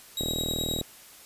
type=tone with tremolo; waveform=sawtooth; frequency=3821 Hz; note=A#7; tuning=42 cents sharp; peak=-25 dBFS; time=0.17-0.81 s; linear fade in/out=2 ms; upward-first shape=sine; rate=9.6 Hz; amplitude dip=35%
type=click train; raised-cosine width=2 ms; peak=-18 dBFS; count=25; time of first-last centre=0.21-0.813 s; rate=39.8 Hz
effects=white hiss -50 dBFS RMS until 1.25 s + resampled to 32000 Hz